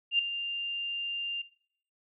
sine tone with ADSR envelope, 2794 Hz, F7, in tune, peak -20 dBFS, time 0.11-1.42 s, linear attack 80 ms, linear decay 5 ms, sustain -12 dB, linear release 8 ms, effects noise-tail reverb RT60 0.6 s tail -18 dB re dry

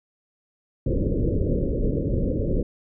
pink low-pass noise, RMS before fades -23 dBFS, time 0.86-2.63 s, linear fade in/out 5 ms, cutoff 560 Hz, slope 96 dB/octave, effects none

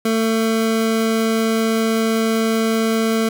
25% pulse tone, 223.7 Hz, A3, 29 cents sharp, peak -12 dBFS, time 0.05-3.29 s, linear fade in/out 5 ms, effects none

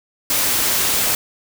white noise, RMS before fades -18 dBFS, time 0.3-1.15 s, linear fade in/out 2 ms, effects none

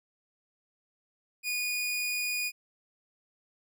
sawtooth tone, 2458 Hz, D#7, 22 cents flat, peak -26 dBFS, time 1.43-2.52 s, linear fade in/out 50 ms, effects none

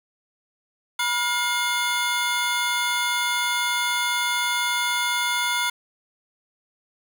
square tone cluster, 970 / 1421 / 2129 / 3477 Hz, B5 / F6 / C7 / A7, -31 / +30 / +30 / -21 cents, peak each -28 dBFS, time 0.99-5.7 s, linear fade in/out 5 ms, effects none

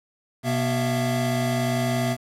square tone cluster, 125.6 / 242.1 / 669 Hz, B2 / B3 / E5, +30 / -34 / +25 cents, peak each -26 / -27 / -28 dBFS, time 0.43-2.17 s, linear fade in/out 50 ms, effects resampled to 32000 Hz + 8-bit

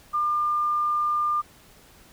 sine tone, 1200 Hz, D6, 37 cents sharp, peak -21 dBFS, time 0.13-1.42 s, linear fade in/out 20 ms, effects pink hiss -53 dBFS RMS until 2.12 s

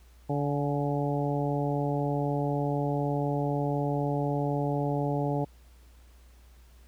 harmonic tone with a mistuned harmonic, 144 Hz, D3, 34 cents flat, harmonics 1 / 2 / 3 / 4 / 5 / 6, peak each -29 / -32 / -34 / -35 / -36 / -37 dBFS, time 0.29-5.45 s, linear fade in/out 10 ms, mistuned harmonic 6, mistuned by -36 cents, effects added 60 Hz sine -52 dBFS peak until 6.87 s + pink hiss -63 dBFS RMS until 6.87 s

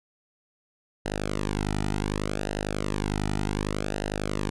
sawtooth tone with flanger, 51 Hz, G#1, 31 cents flat, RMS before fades -29 dBFS, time 1.05-4.5 s, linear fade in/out 10 ms, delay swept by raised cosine 0.87 to 1.86 ms, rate 0.67 Hz, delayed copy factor -0.9, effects resampled to 24000 Hz

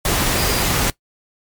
sine tone in noise, 4846 Hz, D#8, 47 cents flat, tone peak -27 dBFS, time 0.38-0.63 s, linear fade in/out 2 ms, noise pink, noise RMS -18 dBFS, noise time 0.05-0.9 s, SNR -12 dB, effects noise-tail reverb RT60 0.1 s tail -19 dB re dry + MP3 96 kbps

